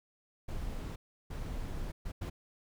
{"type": "noise bursts at uneven times", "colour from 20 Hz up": "brown", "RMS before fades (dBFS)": -38, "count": 4, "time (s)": [[0.48, 0.96], [1.3, 1.92], [2.05, 2.12], [2.21, 2.3]], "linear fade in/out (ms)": 10, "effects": []}